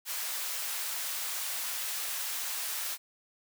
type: high-pass noise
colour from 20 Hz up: white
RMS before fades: -35 dBFS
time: 0.05-2.98 s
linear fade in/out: 50 ms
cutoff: 790 Hz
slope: 12 dB/octave
effects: none